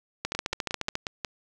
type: two click trains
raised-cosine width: 0.2 ms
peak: -11 / -13 dBFS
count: 11 / 6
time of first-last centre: 0.25-0.954 / 0.35-1.248 s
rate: 14.2 / 5.57 Hz
effects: none